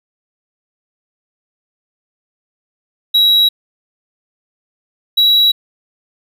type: tone pair in turn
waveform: triangle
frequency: 3872 / 3890 Hz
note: B7 / B7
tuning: -35 / -27 cents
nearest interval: unison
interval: 8 cents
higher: second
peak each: -6 dBFS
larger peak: neither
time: 3.14-3.49 / 5.17-5.52 s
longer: neither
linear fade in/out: 10 ms
effects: none